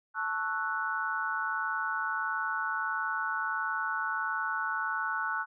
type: chord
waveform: sine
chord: F# minor seventh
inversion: first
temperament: equal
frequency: 880 / 1108.7 / 1318.5 / 1480 Hz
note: A5 / C#6 / E6 / F#6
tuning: 0 / 0 / 0 / 0 cents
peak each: -37 / -37 / -36 / -32 dBFS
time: 0.14-5.46 s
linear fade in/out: 50 ms
effects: none